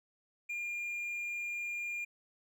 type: tone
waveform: triangle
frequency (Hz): 2408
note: D7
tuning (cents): +43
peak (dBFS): -34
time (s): 0.49-2.05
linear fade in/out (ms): 10
effects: none